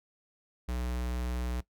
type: tone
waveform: square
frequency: 61.2 Hz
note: B1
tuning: 15 cents flat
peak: -32 dBFS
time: 0.68-1.61 s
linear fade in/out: 10 ms
effects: noise-tail reverb RT60 0.1 s tail -18 dB re dry